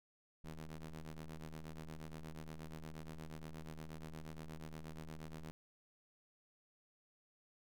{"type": "ring-modulated tone", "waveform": "sawtooth", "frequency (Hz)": 77.78, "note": "D#2", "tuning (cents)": 0, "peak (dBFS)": -40, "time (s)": [0.44, 5.51], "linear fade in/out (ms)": 0, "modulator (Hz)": 82, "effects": []}